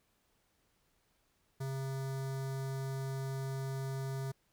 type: tone with notch filter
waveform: square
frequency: 134.4 Hz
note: C3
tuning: 47 cents sharp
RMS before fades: -38 dBFS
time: 1.6-4.32 s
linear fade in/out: 10 ms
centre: 2700 Hz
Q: 1.3
effects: pink hiss -75 dBFS RMS until 4.52 s